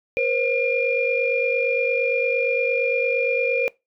sine tone cluster, 480.3 / 529 / 2405 Hz, B4 / C5 / D7, -48 / +19 / +41 cents, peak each -23 / -23 / -22 dBFS, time 0.17-3.68 s, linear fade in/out 0 ms, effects noise-tail reverb RT60 0.2 s tail -22 dB re dry + tanh soft clip ceiling -9 dBFS

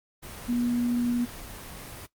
sine tone in noise, 241.2 Hz, B3, 41 cents flat, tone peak -23 dBFS, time 0.48-1.26 s, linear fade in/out 20 ms, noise pink, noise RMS -41 dBFS, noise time 0.22-2.07 s, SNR +15 dB, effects noise-tail reverb RT60 0.1 s tail -18 dB re dry + Opus 24 kbps

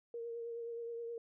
sine tone with vibrato, 466.2 Hz, A#4, in tune, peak -40 dBFS, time 0.14-1.18 s, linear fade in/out 2 ms, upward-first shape triangle, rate 9.5 Hz, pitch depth 27 cents each way, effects none

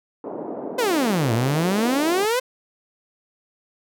pink band-pass noise, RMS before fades -31 dBFS, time 0.24-2.25 s, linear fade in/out 2 ms, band 250 to 760 Hz, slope 24 dB/octave
sawtooth exponential two-way sweep, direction down then up, 523.3 to 110 to 523.3 Hz, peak -15 dBFS, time 0.78-2.4 s, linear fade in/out 10 ms, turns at 1.33 s
effects none

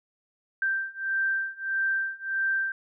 sine beating tone pair, 1568 / 1569.6 Hz, G6 / G6, 0 / +2 cents, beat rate 1.6 Hz, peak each -29 / -28 dBFS, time 0.62-2.72 s, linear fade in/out 2 ms, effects none

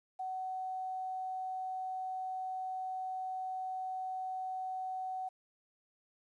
sine tone with quantisation, 750 Hz, F#5, 23 cents sharp, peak -36 dBFS, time 0.19-5.29 s, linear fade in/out 10 ms, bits 11, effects resampled to 24000 Hz

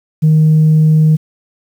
sine tone, 155.9 Hz, D#3, 4 cents sharp, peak -4 dBFS, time 0.22-1.17 s, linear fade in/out 20 ms, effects tanh soft clip ceiling -3 dBFS + 7-bit

